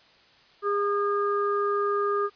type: harmonic tone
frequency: 406.7 Hz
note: G#4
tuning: 36 cents flat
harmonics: 1 / 3 / 4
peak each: -25 / -26 / -39 dBFS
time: 0.62-2.3 s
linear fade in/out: 50 ms
effects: white hiss -57 dBFS RMS until 2.35 s + resampled to 11025 Hz